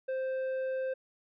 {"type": "tone with tanh clipping", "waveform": "sine", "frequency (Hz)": 523.3, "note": "C5", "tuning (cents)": 0, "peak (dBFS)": -32, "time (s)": [0.08, 0.94], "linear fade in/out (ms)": 10, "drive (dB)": 7, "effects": []}